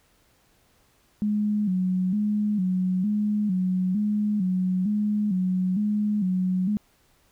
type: tone with vibrato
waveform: sine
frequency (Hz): 196.5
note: G3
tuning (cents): +4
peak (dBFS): -21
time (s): 1.22-6.77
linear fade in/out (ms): 0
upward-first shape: square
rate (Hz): 1.1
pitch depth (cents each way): 110
effects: pink hiss -63 dBFS RMS until 7.31 s